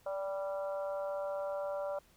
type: harmonic tone with a mistuned harmonic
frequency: 196 Hz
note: G3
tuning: in tune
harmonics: 3 / 4 / 5 / 6 / 7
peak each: -35 / -46 / -47 / -51 / -49 dBFS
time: 0.06-1.99 s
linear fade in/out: 5 ms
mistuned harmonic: 3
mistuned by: -18 cents
effects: pink hiss -66 dBFS RMS until 2.16 s